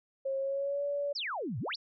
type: tone with pitch glide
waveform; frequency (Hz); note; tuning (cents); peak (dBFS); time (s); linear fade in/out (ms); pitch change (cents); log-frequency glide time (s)
sine; 540 to 571.8; C#5 to D5; -45 to -46; -30; 0.25-1.13; 10; +99; 0.38-0.84
type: exponential two-way sweep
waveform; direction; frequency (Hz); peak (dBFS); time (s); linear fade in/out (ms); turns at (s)
sine; down then up; 5750 to 101.5 to 5750; -33; 1.15-1.76; 10; 1.59
effects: none